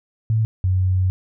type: tone pair in turn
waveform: sine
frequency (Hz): 110.7 / 92.82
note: A2 / F#2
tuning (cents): +11 / +6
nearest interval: minor third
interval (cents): 305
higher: first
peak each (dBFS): -15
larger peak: neither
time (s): 0.3-0.45 / 0.64-1.1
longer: second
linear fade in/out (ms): 0
effects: none